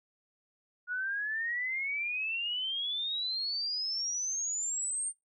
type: exponential sweep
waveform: sine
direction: up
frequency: 1443 to 8870 Hz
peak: -31 dBFS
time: 0.87-5.13 s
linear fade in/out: 50 ms
effects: noise-tail reverb RT60 0.2 s tail -25 dB re dry